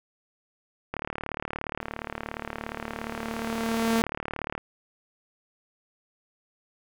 click train, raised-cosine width 0.5 ms, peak -16 dBFS, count 136, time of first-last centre 0.94-4.579 s, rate 37.1 Hz
sawtooth tone with exponential growth, 227.3 Hz, A#3, 43 cents flat, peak -17 dBFS, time 1.81-4.02 s, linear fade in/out 0 ms, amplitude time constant 480 ms
effects none

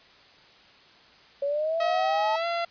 sine exponential sweep, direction up, 554.4 to 889 Hz, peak -24 dBFS, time 1.42-2.36 s, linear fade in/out 5 ms
sawtooth tone with pitch glide, 640 to 682 Hz, D#5 to F5, +49 to -41 cents, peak -22 dBFS, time 1.8-2.65 s, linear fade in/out 5 ms, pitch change +110 cents, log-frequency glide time 2.33-2.46 s
effects white hiss -54 dBFS RMS until 2.7 s + resampled to 11025 Hz

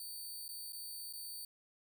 10% pulse tone with dropouts, 4556 Hz, C#8, 47 cents sharp, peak -37 dBFS, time 0-1.45 s, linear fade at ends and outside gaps 2 ms, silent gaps 0.481-0.489 / 0.723-0.731 / 1.127-1.135 s, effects none

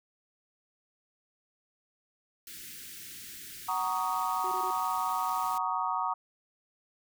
white band-stop noise, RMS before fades -45 dBFS, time 2.47-5.58 s, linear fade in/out 2 ms, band 390 to 1500 Hz, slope 48 dB/octave
sine chord, D# minor seventh, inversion first, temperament just, 746.7 / 933.4 / 1120.1 / 1244.5 Hz, F#5 / A#5 / C#6 / D#6, +16 / +2 / +18 / 0 cents, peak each -35 / -32 / -34 / -34 dBFS, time 3.68-6.14 s, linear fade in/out 10 ms
triangle tone bursts, 370 Hz, F#4, in tune, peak -37 dBFS, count 3, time 4.44-4.707 s, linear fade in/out 2 ms, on 75 ms, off 21 ms
effects none

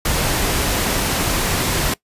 pink noise, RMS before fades -19 dBFS, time 0.05-1.94 s, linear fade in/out 5 ms, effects noise-tail reverb RT60 0.1 s tail -21 dB re dry + resampled to 32000 Hz

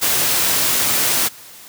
white noise, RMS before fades -17 dBFS, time 0.01-1.29 s, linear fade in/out 20 ms, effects white hiss -40 dBFS RMS until 1.68 s + high-pass 80 Hz 12 dB/octave

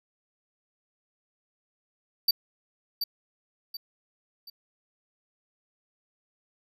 square tone with echo, 4627 Hz, D8, 27 cents flat, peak -19 dBFS, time 2.28-2.31 s, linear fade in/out 5 ms, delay 730 ms, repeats 3, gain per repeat -8 dB, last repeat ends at 4.5 s, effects none

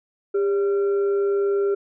sine tone with frequency modulation, 400 Hz, G4, 35 cents sharp, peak -18 dBFS, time 0.34-1.75 s, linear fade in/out 10 ms, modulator 971 Hz, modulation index 0.24, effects none

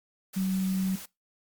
sine tone in noise, 189.1 Hz, F#3, 38 cents sharp, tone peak -25 dBFS, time 0.36-0.96 s, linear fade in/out 10 ms, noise white, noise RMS -43 dBFS, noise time 0.33-1.06 s, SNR +15 dB, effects noise-tail reverb RT60 0.2 s tail -21 dB re dry + Opus 48 kbps

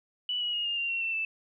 sine tone with pitch steps, 2960 / 2913 / 2866 / 2820 / 2775 / 2730 / 2686 / 2643 Hz, F#7 / F#7 / F7 / F7 / F7 / F7 / E7 / E7, 0 / -28 / +44 / +16 / -12 / -40 / +32 / +4 cents, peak -28 dBFS, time 0.29-1.25 s, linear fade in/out 2 ms, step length 120 ms, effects none

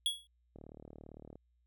square tone with exponential decay, 3346 Hz, G#7, 12 cents sharp, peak -27 dBFS, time 0.06-0.27 s, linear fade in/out 1 ms, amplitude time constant 44 ms
click train, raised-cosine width 2 ms, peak -37 dBFS, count 31, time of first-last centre 0.56-1.356 s, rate 37.7 Hz
effects added 60 Hz sine -70 dBFS peak until 1.66 s

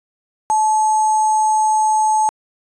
sine tone with sample-and-hold, 866 Hz, A5, 28 cents flat, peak -12 dBFS, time 0.5-2.29 s, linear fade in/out 0 ms, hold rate 7350 Hz, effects resampled to 22050 Hz

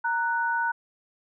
sine tone pair together, 929 / 1482.8 Hz, A#5 / F#6, -6 / +3 cents, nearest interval minor sixth, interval 809 cents, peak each -26 dBFS, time 0.04-0.72 s, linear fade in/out 10 ms, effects none

